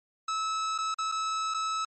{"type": "tone with dropouts", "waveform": "45% pulse", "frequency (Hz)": 1300, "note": "E6", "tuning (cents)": -24, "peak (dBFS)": -28, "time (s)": [0.28, 1.85], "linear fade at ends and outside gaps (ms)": 5, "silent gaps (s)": [[0.78, 0.785], [0.943, 0.985], [1.117, 1.121], [1.54, 1.544]], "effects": ["MP3 32 kbps"]}